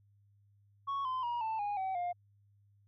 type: tone with pitch steps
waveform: sine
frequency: 1108.7 / 1028.5 / 954.1 / 885.1 / 821 / 761.7 / 706.6 Hz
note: C#6 / C6 / A#5 / A5 / G#5 / G5 / F5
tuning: 0 / -30 / +40 / +10 / -20 / -50 / +20 cents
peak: -30 dBFS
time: 0.87-2.13 s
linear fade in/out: 20 ms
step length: 180 ms
effects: tanh soft clip ceiling -32 dBFS + added 101 Hz sine -64 dBFS peak until 2.87 s